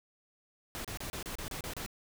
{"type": "noise bursts", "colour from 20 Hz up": "pink", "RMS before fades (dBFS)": -40, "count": 9, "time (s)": [0.75, 1.862], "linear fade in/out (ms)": 0, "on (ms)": 96, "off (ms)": 31, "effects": []}